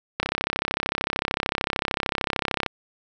click train, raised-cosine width 0.3 ms, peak -6 dBFS, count 83, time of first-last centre 0.2-2.662 s, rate 33.3 Hz, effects none

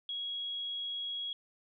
sine tone, 3316 Hz, G#7, 3 cents flat, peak -35 dBFS, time 0.09-1.33 s, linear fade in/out 2 ms, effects none

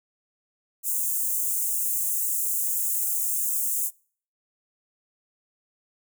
white high-pass noise, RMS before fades -26 dBFS, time 0.83-3.91 s, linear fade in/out 50 ms, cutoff 6900 Hz, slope 48 dB/octave, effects noise-tail reverb RT60 0.5 s tail -26 dB re dry

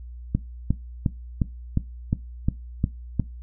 click train, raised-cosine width 5 ms, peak -8 dBFS, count 9, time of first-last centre 0.35-3.197 s, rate 2.81 Hz, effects noise-tail reverb RT60 0.2 s tail -18 dB re dry + added 60 Hz sine -36 dBFS peak until 3.42 s

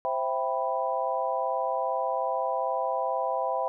sine chord, C major seventh, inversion none, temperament equal with one note detuned, 523.3 / 661.5 / 784 / 987.8 Hz, C5 / E5 / G5 / B5, 0 / +6 / 0 / 0 cents, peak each -31 dBFS, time 0.05-3.68 s, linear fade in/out 0 ms, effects none

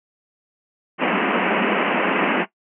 pink band-pass noise, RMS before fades -20 dBFS, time 0.98-2.46 s, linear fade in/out 50 ms, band 180 to 2900 Hz, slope 96 dB/octave, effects noise-tail reverb RT60 0.1 s tail -17 dB re dry

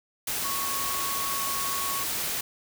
sine tone in noise, 1108.7 Hz, C#6, in tune, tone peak -32 dBFS, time 0.44-2.04 s, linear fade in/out 5 ms, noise white, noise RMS -30 dBFS, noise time 0.27-2.41 s, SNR -5 dB, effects none

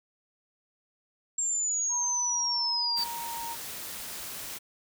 sine linear sweep, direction down, 7459 to 4600 Hz, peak -26 dBFS, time 1.38-3.04 s, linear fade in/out 5 ms
sine tone with pitch glide, 968 to 929.1 Hz, B5 to A#5, -35 to -6 cents, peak -35 dBFS, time 1.89-3.57 s, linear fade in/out 50 ms, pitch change -71 cents, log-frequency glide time 2.21-3.4 s
white noise, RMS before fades -39 dBFS, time 2.96-4.59 s, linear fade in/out 20 ms
effects none

